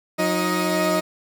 20% pulse tone cluster, 180.9 / 312.4 / 626 Hz, F#3 / D#4 / D#5, -39 / +7 / +10 cents, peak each -19 dBFS, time 0.18-1.01 s, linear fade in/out 20 ms, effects none

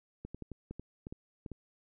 clicks, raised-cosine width 3 ms, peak -29 dBFS, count 10, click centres 0.25 / 0.346 / 0.423 / 0.517 / 0.71 / 0.796 / 1.069 / 1.125 / 1.462 / 1.517 s, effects none

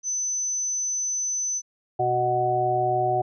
sine tone, 6060 Hz, F#8, 40 cents sharp, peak -24 dBFS, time 0.03-1.62 s, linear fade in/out 50 ms
harmonic tone, 123.6 Hz, B2, 2 cents sharp, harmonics 1 / 3 / 5 / 6, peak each -31 / -27 / -28 / -22 dBFS, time 1.99-3.22 s, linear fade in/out 10 ms
effects none

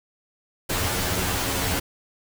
pink noise with comb filter, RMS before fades -25 dBFS, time 0.69-1.8 s, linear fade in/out 10 ms, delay 11 ms, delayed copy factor +0.95, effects none

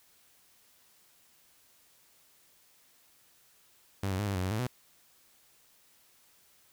sawtooth tone with pitch steps, 98.4 / 94 / 104 / 99.1 / 91.4 / 93.9 / 108.6 / 125.1 Hz, G2 / F#2 / G#2 / G2 / F#2 / F#2 / A2 / B2, +7 / +28 / +3 / +19 / -21 / +26 / -22 / +23 cents, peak -26 dBFS, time 4.03-4.67 s, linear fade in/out 5 ms, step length 80 ms, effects white hiss -64 dBFS RMS until 6.72 s

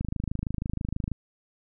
click train, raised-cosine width 5 ms, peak -17 dBFS, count 30, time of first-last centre 0.01-1.117 s, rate 26.2 Hz, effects none

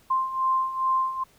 sine beating tone pair, 1046.5 / 1048.9 Hz, C6 / C6, 0 / +4 cents, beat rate 2.4 Hz, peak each -28 / -23 dBFS, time 0.1-1.24 s, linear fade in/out 10 ms, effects pink hiss -59 dBFS RMS until 1.38 s

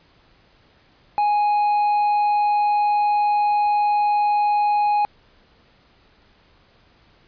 triangle tone, 830.6 Hz, G#5, in tune, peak -14 dBFS, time 1.18-5.05 s, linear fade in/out 0 ms, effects pink hiss -56 dBFS RMS until 7.27 s + resampled to 11025 Hz

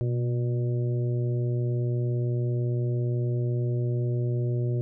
harmonic tone with a mistuned harmonic, 120.3 Hz, B2, 45 cents flat, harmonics 1 / 2 / 3 / 4 / 5, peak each -24 / -40 / -33 / -42 / -42 dBFS, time 0.01-4.81 s, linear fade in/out 0 ms, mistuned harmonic 1, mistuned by +37 cents, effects none

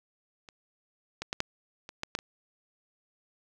clicks, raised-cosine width 0.2 ms, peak -30 / -17 / -14 / -10 / -25 / -15 / -11 / -23 dBFS, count 8, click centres 0.488 / 1.22 / 1.329 / 1.404 / 1.891 / 2.034 / 2.151 / 2.189 s, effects none

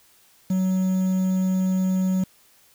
triangle tone with quantisation, 186.9 Hz, F#3, 18 cents sharp, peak -17 dBFS, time 0.5-2.24 s, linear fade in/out 5 ms, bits 7, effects white hiss -57 dBFS RMS until 2.74 s

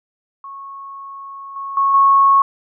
sine tone with level steps, 1100 Hz, C#6, 14 cents flat, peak -30 / -24 / -12 / -8 dBFS, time 0.44-2.42 s, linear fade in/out 2 ms, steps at 1.56 / 1.77 / 1.94 s, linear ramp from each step 2 ms, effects none

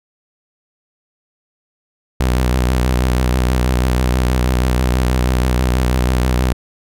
sawtooth tone with vibrato, 62.6 Hz, B1, 24 cents sharp, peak -9 dBFS, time 2.2-6.53 s, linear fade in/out 5 ms, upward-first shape sine, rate 6.2 Hz, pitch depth 54 cents each way, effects none

